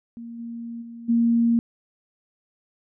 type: tone with level steps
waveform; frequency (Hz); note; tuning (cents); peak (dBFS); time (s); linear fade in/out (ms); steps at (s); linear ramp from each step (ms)
sine; 233.1; A#3; 0; -34 / -31 / -36 / -16; 0.17-1.59; 0; 0.38 / 0.81 / 1.08; 20
effects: none